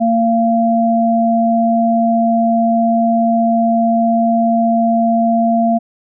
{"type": "tone pair together", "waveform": "sine", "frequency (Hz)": [229.2, 686.8], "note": ["A#3", "F5"], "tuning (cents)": [-29, -29], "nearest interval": "octave + perfect fifth", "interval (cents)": 1900, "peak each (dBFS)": -13, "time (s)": [0, 5.79], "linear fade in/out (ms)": 20, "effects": []}